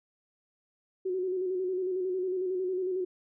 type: tone with vibrato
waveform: sine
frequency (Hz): 370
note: F#4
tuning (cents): 0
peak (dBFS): -28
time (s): 1.05-3.05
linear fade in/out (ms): 10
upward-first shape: square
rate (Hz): 11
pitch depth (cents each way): 38
effects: none